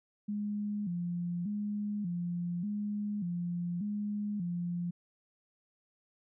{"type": "tone with vibrato", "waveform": "sine", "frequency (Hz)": 190, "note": "F#3", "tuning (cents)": 46, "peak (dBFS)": -32, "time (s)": [0.28, 4.91], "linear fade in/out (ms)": 10, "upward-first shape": "square", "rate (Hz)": 0.85, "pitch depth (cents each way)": 150, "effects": []}